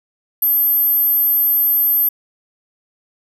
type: tone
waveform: sine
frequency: 12910 Hz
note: G9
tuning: 50 cents sharp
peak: -12 dBFS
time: 0.42-2.09 s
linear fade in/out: 5 ms
effects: none